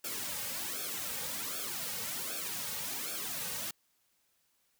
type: noise with flanger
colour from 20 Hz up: white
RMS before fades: -38 dBFS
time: 0.04-3.71 s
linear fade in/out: 5 ms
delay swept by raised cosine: 1 to 3 ms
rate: 1.3 Hz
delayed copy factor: -0.95
effects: white hiss -74 dBFS RMS until 4.79 s